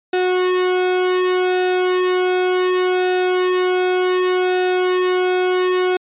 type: tone with flanger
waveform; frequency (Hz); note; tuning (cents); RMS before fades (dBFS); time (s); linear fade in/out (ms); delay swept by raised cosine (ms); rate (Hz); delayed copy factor
sawtooth; 366.1; F#4; -18; -17; 0.13-5.97; 5; 0.96 to 1.7; 0.67; -0.9
effects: resampled to 8000 Hz